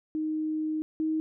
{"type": "tone pair in turn", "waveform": "sine", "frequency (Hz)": [311.1, 314.9], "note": ["D#4", "D#4"], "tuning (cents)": [0, 21], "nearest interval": "unison", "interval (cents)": 21, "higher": "second", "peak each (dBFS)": [-27, -25], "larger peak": "second", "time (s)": [[0.15, 0.82], [1, 1.2]], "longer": "first", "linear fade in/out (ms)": 0, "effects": []}